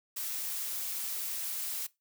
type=noise; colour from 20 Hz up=blue; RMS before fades=-36 dBFS; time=0.16-1.87 s; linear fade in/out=10 ms; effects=noise-tail reverb RT60 0.2 s tail -20 dB re dry